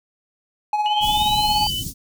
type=tone with tremolo; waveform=triangle; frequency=842 Hz; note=G#5; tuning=24 cents sharp; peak=-14 dBFS; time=0.73-1.67 s; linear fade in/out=2 ms; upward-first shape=sine; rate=17 Hz; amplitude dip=50%
type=linear sweep; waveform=sine; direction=up; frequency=2910 to 4699 Hz; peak=-24 dBFS; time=0.86-1.7 s; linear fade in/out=0 ms
type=tone with vibrato; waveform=sine; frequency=3008 Hz; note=F#7; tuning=28 cents sharp; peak=-23 dBFS; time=0.95-1.84 s; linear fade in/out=50 ms; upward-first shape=square; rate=7.2 Hz; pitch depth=9 cents each way
type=band-stop noise; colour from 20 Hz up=pink; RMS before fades=-29 dBFS; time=1-1.94 s; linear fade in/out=50 ms; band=260 to 5100 Hz; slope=24 dB/octave
effects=none